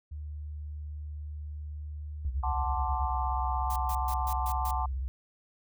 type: tone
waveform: sine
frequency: 74.7 Hz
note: D2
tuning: 30 cents sharp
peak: -36 dBFS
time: 0.11-3.11 s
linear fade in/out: 10 ms
type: tone with vibrato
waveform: sine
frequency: 65.41 Hz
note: C2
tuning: in tune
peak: -30 dBFS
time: 2.25-5.08 s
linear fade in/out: 0 ms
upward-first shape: triangle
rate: 17 Hz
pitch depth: 170 cents each way
type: chord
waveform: sine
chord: D dominant seventh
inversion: first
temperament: equal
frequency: 740 / 880 / 1046.5 / 1174.7 Hz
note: F#5 / A5 / C6 / D6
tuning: 0 / 0 / 0 / 0 cents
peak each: -35 / -33 / -36 / -38 dBFS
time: 2.43-4.86 s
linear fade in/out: 5 ms
type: noise bursts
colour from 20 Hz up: blue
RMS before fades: -41 dBFS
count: 6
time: 3.7-4.71 s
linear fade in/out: 2 ms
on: 60 ms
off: 130 ms
effects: none